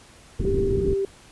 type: low-pass noise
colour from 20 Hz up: pink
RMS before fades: -25 dBFS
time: 0.39-0.94 s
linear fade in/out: 5 ms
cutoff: 440 Hz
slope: 96 dB/octave
type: tone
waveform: sine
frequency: 392 Hz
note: G4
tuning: in tune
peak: -21 dBFS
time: 0.45-1.05 s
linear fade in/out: 2 ms
effects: pink hiss -50 dBFS RMS until 1.31 s + resampled to 24000 Hz